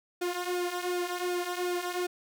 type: tone with flanger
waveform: sawtooth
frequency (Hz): 356.2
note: F4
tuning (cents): +34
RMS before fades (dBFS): -32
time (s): 0.21-2.07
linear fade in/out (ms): 10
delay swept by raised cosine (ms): 0.98 to 3.28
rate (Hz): 2.7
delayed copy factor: -0.7
effects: none